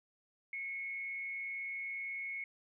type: tone with frequency modulation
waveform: sine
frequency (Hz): 2191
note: C#7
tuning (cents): -21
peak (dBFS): -38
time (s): 0.53-2.44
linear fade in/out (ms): 2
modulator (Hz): 146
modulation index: 0.33
effects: none